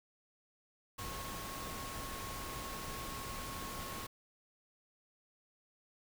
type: tone in noise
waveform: sine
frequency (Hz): 1091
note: C#6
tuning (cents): -28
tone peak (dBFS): -47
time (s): 0.98-4.07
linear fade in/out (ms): 10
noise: pink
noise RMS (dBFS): -44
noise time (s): 0.98-4.07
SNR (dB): -6
effects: none